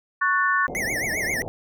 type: chord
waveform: sine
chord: F# minor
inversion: second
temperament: just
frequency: 1110 / 1480 / 1776 Hz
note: C#6 / F#6 / A6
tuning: +2 / 0 / +16 cents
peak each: -22 / -23 / -23 dBFS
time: 0.21-0.67 s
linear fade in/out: 10 ms
type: tone with exponential growth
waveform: triangle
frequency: 2117 Hz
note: C7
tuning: 20 cents sharp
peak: -28 dBFS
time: 0.6-1.34 s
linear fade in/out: 0 ms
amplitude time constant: 160 ms
type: low-pass noise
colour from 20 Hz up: white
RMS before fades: -33 dBFS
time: 0.68-1.48 s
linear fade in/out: 0 ms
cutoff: 750 Hz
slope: 48 dB/octave
type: tone with vibrato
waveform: square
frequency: 1982 Hz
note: B6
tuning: 6 cents sharp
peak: -25 dBFS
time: 0.75-1.42 s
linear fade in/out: 0 ms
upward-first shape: triangle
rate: 7.5 Hz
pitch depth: 250 cents each way
effects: none

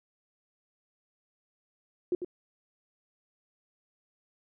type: tone with echo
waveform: sine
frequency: 356.7 Hz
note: F4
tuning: 37 cents sharp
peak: -24 dBFS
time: 2.12-2.15 s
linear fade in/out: 2 ms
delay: 97 ms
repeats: 1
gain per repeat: -8 dB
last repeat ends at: 2.247 s
effects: none

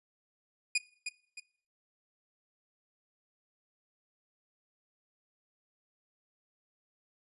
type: tone with echo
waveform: sawtooth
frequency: 2454 Hz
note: D#7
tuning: 25 cents flat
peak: -22 dBFS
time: 0.75-0.78 s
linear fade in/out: 5 ms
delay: 310 ms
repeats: 2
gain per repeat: -8 dB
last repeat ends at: 1.4 s
effects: noise-tail reverb RT60 0.5 s tail -20 dB re dry + resampled to 24000 Hz

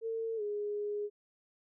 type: tone with pitch glide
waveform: sine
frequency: 451.8 to 414.3 Hz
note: A4 to G#4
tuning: +46 to -4 cents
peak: -33 dBFS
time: 0.01-1.1 s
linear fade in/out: 50 ms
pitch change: -150 cents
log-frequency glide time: 0.36-0.42 s
effects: none

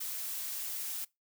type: noise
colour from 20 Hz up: blue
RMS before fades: -38 dBFS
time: 0-1.05 s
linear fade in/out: 10 ms
effects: noise-tail reverb RT60 0.2 s tail -23 dB re dry

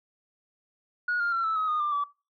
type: tone with pitch steps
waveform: sine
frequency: 1450 / 1403 / 1357.6 / 1313.6 / 1271.1 / 1229.9 / 1190.1 / 1151.5 Hz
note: F#6 / F6 / F6 / E6 / D#6 / D#6 / D6 / D6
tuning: -35 / +8 / -49 / -6 / +37 / -20 / +23 / -34 cents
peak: -23 dBFS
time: 1.08-2.04 s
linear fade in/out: 5 ms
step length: 120 ms
effects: noise-tail reverb RT60 0.3 s tail -22 dB re dry + tanh soft clip ceiling -21 dBFS

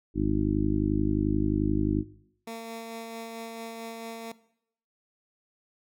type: harmonic tone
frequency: 51.4 Hz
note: G#1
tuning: 17 cents flat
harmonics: 1 / 2 / 3 / 4 / 5 / 6 / 7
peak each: -30 / -32 / -34 / -32 / -32 / -28 / -34 dBFS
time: 0.14-2.04 s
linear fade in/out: 50 ms
type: tone with tremolo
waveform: 15% pulse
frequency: 227.7 Hz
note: A#3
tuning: 40 cents flat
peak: -29 dBFS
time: 2.47-4.32 s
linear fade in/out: 5 ms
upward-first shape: sine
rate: 4.5 Hz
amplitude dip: 25%
effects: noise-tail reverb RT60 0.7 s tail -18 dB re dry

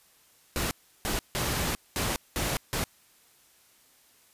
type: noise bursts at uneven times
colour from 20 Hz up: pink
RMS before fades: -29 dBFS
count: 6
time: 0.56-0.71 / 1.05-1.19 / 1.35-1.75 / 1.96-2.16 / 2.36-2.57 / 2.73-2.84 s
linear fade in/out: 0 ms
effects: white hiss -61 dBFS RMS until 4.33 s + resampled to 32000 Hz

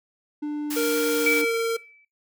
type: tone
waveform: triangle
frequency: 296.9 Hz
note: D4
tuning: 19 cents sharp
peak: -24 dBFS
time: 0.42-1.45 s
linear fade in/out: 10 ms
type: high-pass noise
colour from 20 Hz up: white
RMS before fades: -32 dBFS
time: 0.7-1.42 s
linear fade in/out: 10 ms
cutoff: 880 Hz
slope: 12 dB/octave
type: tone with pitch glide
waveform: square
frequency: 466.2 to 457.7 Hz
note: A#4 to A#4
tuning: 0 to -32 cents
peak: -23 dBFS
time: 0.76-1.77 s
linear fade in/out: 10 ms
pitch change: -32 cents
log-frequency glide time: 1.36-1.55 s
type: tone with exponential decay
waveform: sine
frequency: 2308 Hz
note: D7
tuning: 31 cents flat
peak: -17 dBFS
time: 1.26-2.05 s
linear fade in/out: 5 ms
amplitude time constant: 170 ms
effects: noise-tail reverb RT60 0.3 s tail -22 dB re dry

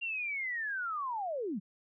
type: linear sweep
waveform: sine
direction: down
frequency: 2794 to 165.8 Hz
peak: -33 dBFS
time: 0.01-1.6 s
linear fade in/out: 20 ms
effects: none

